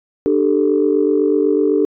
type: chord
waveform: sine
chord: D suspended fourth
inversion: none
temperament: equal with one note detuned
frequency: 298.1 / 392 / 440 Hz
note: D4 / G4 / A4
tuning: +26 / 0 / 0 cents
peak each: -16 dBFS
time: 0.26-1.85 s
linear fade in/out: 0 ms
effects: tanh soft clip ceiling -3 dBFS